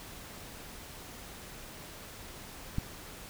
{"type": "click", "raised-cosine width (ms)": 5, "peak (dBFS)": -18, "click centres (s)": 2.784, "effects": ["pink hiss -47 dBFS RMS until 3.29 s"]}